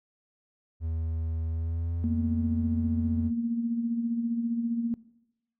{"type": "tone with pitch glide", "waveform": "triangle", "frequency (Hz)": [81, 85.82], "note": ["E2", "F2"], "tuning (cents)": [-30, -30], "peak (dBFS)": -26, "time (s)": [0.8, 3.32], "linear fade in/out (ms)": 50, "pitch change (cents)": 100, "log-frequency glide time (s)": [1.49, 2.14]}
{"type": "tone with tremolo", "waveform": "sine", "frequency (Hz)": 233.1, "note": "A#3", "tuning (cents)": 0, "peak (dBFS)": -24, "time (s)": [2.04, 4.94], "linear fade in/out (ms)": 0, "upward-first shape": "sine", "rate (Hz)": 15, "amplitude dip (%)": 50}
{"effects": ["noise-tail reverb RT60 0.9 s tail -22 dB re dry"]}